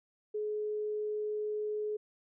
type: tone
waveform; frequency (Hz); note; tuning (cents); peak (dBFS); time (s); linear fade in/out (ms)
sine; 423.4; G#4; +33; -32; 0.34-1.97; 10
effects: none